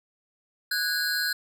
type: tone cluster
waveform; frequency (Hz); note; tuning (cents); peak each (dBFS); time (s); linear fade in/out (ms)
square; 1485 / 1642 / 4158; F#6 / G#6 / C8; +6 / -20 / -12; -30; 0.71-1.33; 5
effects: none